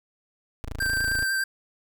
15% pulse tone, 27.42 Hz, A0, 5 cents flat, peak -26 dBFS, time 0.64-1.23 s, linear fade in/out 0 ms
square tone with vibrato, 1568 Hz, G6, in tune, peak -24 dBFS, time 0.8-1.44 s, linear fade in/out 5 ms, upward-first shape sine, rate 10 Hz, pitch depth 16 cents each way
effects none

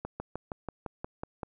slowing click train, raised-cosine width 1 ms, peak -21 dBFS, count 9, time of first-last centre 0.05-1.432 s, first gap 150 ms, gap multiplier 1.04, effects none

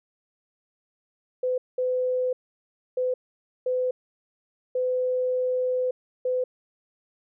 sine tone bursts at uneven times, 506 Hz, B4, 42 cents sharp, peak -22 dBFS, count 6, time 1.43-1.58 / 1.78-2.33 / 2.97-3.14 / 3.66-3.91 / 4.75-5.91 / 6.25-6.44 s, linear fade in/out 5 ms, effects none

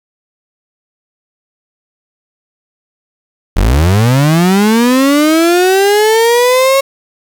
35% pulse linear sweep, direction up, 39.68 to 550 Hz, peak -5 dBFS, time 3.56-6.81 s, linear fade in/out 10 ms, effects 7-bit

